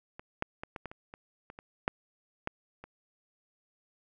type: clicks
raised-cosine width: 0.5 ms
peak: -28 / -15 / -23 / -24 / -24 / -30 / -30 / -30 / -30 / -12 / -17 / -30 dBFS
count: 12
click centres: 0.195 / 0.424 / 0.635 / 0.762 / 0.857 / 0.915 / 1.139 / 1.501 / 1.589 / 1.879 / 2.474 / 2.84 s
effects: none